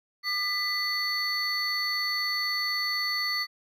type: tone cluster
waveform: triangle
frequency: 1208 / 1992 / 4452 Hz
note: D6 / B6 / C#8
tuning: +48 / +14 / +7 cents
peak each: -34 / -28 / -28 dBFS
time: 0.23-3.47 s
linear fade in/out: 50 ms
effects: none